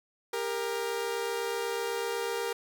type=tone pair together; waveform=sawtooth; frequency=399.9 / 467.9 Hz; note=G4 / A#4; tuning=+35 / +6 cents; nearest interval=minor third; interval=271 cents; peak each=-31 / -28 dBFS; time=0.33-2.53 s; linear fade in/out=5 ms; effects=none